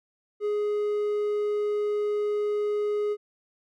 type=tone; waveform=triangle; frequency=416.8 Hz; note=G#4; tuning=6 cents sharp; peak=-22 dBFS; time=0.4-3.17 s; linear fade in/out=50 ms; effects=none